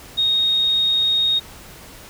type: tone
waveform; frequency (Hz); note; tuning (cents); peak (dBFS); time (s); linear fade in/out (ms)
sine; 3729; A#7; 0; -15; 0.17-1.4; 20
effects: pink hiss -41 dBFS RMS until 2.09 s